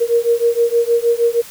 sine beating tone pair, 466.2 / 472.6 Hz, A#4 / A#4, 0 / +24 cents, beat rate 6.4 Hz, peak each -15 dBFS, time 0-1.42 s, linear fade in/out 20 ms, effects white hiss -37 dBFS RMS until 1.5 s

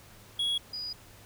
triangle / sine tone pair in turn, 3334 / 4918 Hz, G#7 / D#8, +6 / -21 cents, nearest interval perfect fifth, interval 673 cents, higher second, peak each -25 / -34 dBFS, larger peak first, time 0.39-0.58 / 0.73-0.93 s, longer second, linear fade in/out 5 ms, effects added 104 Hz sine -58 dBFS peak until 1.25 s + pink hiss -54 dBFS RMS until 1.25 s

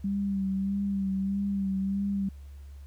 sine tone with vibrato, 196 Hz, G3, in tune, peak -26 dBFS, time 0.04-2.29 s, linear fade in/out 5 ms, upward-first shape sine, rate 1.6 Hz, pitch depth 36 cents each way, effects added 70 Hz sine -42 dBFS peak until 2.86 s + pink hiss -64 dBFS RMS until 2.86 s

